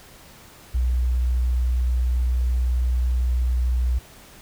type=tone; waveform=sine; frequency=61.7 Hz; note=B1; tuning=1 cent flat; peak=-18 dBFS; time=0.74-3.99 s; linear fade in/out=10 ms; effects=pink hiss -47 dBFS RMS until 4.41 s